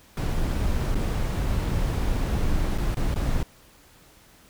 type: noise with dropouts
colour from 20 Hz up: brown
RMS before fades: -24 dBFS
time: 0.17-3.43 s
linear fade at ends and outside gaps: 2 ms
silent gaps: 0.946-0.954 / 2.778-2.782 / 2.946-2.969 / 3.143-3.159 s
effects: pink hiss -54 dBFS RMS until 4.49 s